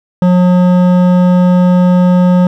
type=tone with hard clipping; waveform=sine; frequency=180 Hz; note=F#3; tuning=47 cents flat; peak=-7 dBFS; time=0.22-2.47 s; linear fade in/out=2 ms; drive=12 dB; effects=none